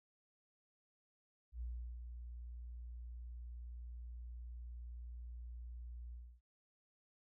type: tone with ADSR envelope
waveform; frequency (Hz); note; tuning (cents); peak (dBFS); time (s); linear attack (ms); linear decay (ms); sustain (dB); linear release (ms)
sine; 59.6; A#1; +39; -40; 1.52-6.41; 91; 370; -6; 280
effects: none